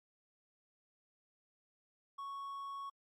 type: tone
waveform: triangle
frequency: 1108.7 Hz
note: C#6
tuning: in tune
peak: -40 dBFS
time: 2.18-2.9 s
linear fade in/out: 10 ms
effects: AAC 64 kbps